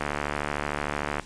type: click train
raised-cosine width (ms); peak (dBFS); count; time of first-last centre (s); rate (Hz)
0.5; -12; 88; 0.01-1.197; 73.3
effects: pink hiss -47 dBFS RMS until 1.25 s + resampled to 22050 Hz